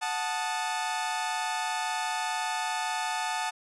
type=tone cluster; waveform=sawtooth; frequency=735 / 877 / 1238 Hz; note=F#5 / A5 / D#6; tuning=-12 / -6 / -9 cents; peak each=-30 / -27 / -34 dBFS; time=0.01-3.51 s; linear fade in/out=20 ms; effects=resampled to 24000 Hz